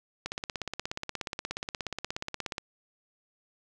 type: click train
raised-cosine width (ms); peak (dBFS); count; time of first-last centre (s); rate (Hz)
0.2; -16; 40; 0.26-2.581; 16.8
effects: none